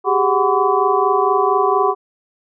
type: tone cluster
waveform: sine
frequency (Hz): 386.5 / 410.8 / 744 / 1010 / 1142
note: G4 / G#4 / F#5 / B5 / D6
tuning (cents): -24 / -19 / +9 / +39 / -49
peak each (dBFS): -19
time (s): 0.04-1.95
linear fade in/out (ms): 50
effects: none